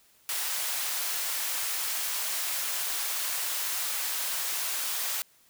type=high-pass noise; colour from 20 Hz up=white; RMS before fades=-31 dBFS; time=0.29-5.22 s; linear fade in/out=0 ms; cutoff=740 Hz; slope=12 dB/octave; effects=white hiss -62 dBFS RMS until 5.49 s